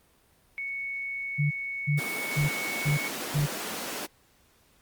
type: tone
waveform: sine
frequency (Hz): 2217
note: C#7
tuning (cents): 0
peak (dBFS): -31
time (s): 0.58-3.08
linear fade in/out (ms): 0
type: tone bursts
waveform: sine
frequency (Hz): 146.83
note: D3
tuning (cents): 0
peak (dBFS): -22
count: 5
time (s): 1.38-3.47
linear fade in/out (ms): 20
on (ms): 130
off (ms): 360
type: high-pass noise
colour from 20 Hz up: pink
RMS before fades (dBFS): -35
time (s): 1.97-4.07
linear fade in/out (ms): 20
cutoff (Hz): 210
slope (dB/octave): 24
effects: pink hiss -63 dBFS RMS until 4.81 s + Opus 32 kbps